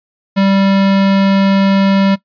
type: tone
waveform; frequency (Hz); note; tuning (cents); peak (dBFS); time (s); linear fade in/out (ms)
square; 195.4; G3; -5; -9; 0.36-2.16; 20
effects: noise-tail reverb RT60 0.1 s tail -19 dB re dry + resampled to 11025 Hz